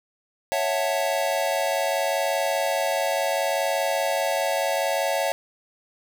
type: chord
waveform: square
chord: F# minor seventh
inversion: second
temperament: equal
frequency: 554.4 / 659.3 / 740 / 880 Hz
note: C#5 / E5 / F#5 / A5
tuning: 0 / 0 / 0 / 0 cents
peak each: -27 / -27 / -30 / -31 dBFS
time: 0.52-5.32 s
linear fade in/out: 0 ms
effects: none

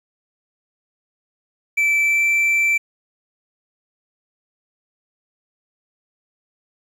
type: tone with pitch glide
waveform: triangle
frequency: 2323 to 2336 Hz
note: D7 to D7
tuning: -20 to -10 cents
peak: -13 dBFS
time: 1.77-2.78 s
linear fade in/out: 10 ms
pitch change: +10 cents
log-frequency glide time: 2.03-2.23 s
effects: 8-bit

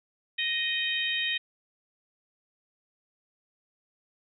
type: harmonic tone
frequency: 622.3 Hz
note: D#5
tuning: in tune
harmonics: 3 / 4 / 5 / 6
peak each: -32 / -32 / -32 / -32 dBFS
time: 0.38-1.38 s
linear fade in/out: 10 ms
effects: none

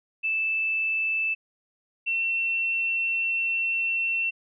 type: tone pair in turn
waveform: sine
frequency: 2637 / 2703 Hz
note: E7 / E7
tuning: 0 / +43 cents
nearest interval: unison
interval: 43 cents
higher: second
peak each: -23 dBFS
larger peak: neither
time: 0.23-1.35 / 2.06-4.31 s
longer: second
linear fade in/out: 20 ms
effects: none

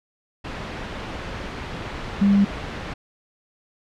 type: tone in noise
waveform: sine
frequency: 200 Hz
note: G3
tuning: 35 cents sharp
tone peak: -13 dBFS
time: 2.21-2.45 s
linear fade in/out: 10 ms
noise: pink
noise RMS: -31 dBFS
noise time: 0.44-2.94 s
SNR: +15 dB
effects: low-pass 3000 Hz 12 dB/octave

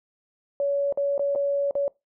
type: tone with dropouts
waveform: sine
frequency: 564 Hz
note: C#5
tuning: 30 cents sharp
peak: -21 dBFS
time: 0.6-1.88 s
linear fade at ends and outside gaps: 1 ms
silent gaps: 0.925-0.974 / 1.179-1.194 / 1.351-1.358 / 1.71-1.753 s
effects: noise-tail reverb RT60 0.2 s tail -22 dB re dry

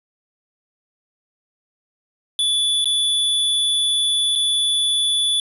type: tone with dropouts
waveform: square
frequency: 3457 Hz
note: A7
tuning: 31 cents flat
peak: -17 dBFS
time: 2.39-5.4 s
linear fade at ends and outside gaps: 1 ms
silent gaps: 2.844-2.856 / 4.353-4.358 s
effects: resampled to 32000 Hz + 9-bit

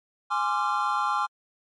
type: chord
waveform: triangle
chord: D half-diminished seventh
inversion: second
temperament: equal with one note detuned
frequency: 830.6 / 1046.5 / 1174.7 / 1372.9 Hz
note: Ab5 / C6 / D6 / F6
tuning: 0 / 0 / 0 / -30 cents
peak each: -27 dBFS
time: 0.3-1.27 s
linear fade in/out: 20 ms
effects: MP3 48 kbps

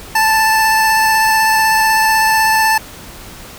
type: tone with vibrato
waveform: 25% pulse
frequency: 880 Hz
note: A5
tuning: in tune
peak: -6 dBFS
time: 0.15-2.78 s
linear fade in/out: 5 ms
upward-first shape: square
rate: 16 Hz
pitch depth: 10 cents each way
effects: pink hiss -34 dBFS RMS until 3.58 s

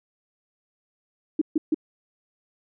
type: tone bursts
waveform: sine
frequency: 311.1 Hz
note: D#4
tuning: in tune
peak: -17 dBFS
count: 3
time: 1.39-1.745 s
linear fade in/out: 5 ms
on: 25 ms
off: 140 ms
effects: none

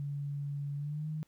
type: tone with pitch glide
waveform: sine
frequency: 142.7 to 154.72 Hz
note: D3 to D#3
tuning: -49 to -9 cents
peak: -34 dBFS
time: 0-1.23 s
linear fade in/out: 0 ms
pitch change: +140 cents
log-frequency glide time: 0.76-1.08 s
effects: pink hiss -72 dBFS RMS until 1.27 s

